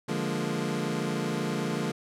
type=chord; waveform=25% pulse; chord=Bb dominant seventh; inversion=first; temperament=equal; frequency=146.83 / 174.61 / 207.7 / 233.1 Hz; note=D3 / F3 / Ab3 / Bb3; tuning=0 / 0 / 0 / 0 cents; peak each=-30 dBFS; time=0.08-1.92 s; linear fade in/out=10 ms; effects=low-pass 10000 Hz 12 dB/octave